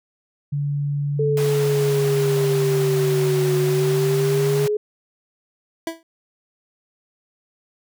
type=tone with pitch glide; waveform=sine; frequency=143.6 to 145.94 Hz; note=D3 to D3; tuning=-39 to -11 cents; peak=-20 dBFS; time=0.52-4.67 s; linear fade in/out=10 ms; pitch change=+28 cents; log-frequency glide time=1.87-3.62 s
type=exponential two-way sweep; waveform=sine; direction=down then up; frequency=439.2 to 370 to 422.5 Hz; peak=-18 dBFS; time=1.19-4.77 s; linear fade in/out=5 ms; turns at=3.58 s
type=high-pass noise; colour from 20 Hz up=pink; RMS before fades=-32 dBFS; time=1.37-4.68 s; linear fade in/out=2 ms; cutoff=380 Hz; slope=12 dB/octave
type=tone with exponential decay; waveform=25% pulse; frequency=328.9 Hz; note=E4; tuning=4 cents flat; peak=-17 dBFS; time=5.87-6.03 s; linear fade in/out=2 ms; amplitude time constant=34 ms
effects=none